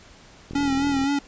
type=click train; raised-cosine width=3 ms; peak=-22 dBFS; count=23; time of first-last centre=0.51-1.039 s; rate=41.6 Hz
type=tone with vibrato; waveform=square; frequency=277.2 Hz; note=C#4; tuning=in tune; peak=-21 dBFS; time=0.55-1.19 s; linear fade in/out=5 ms; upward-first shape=sine; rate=3.9 Hz; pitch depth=49 cents each way
effects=pink hiss -49 dBFS RMS until 1.27 s + resampled to 16000 Hz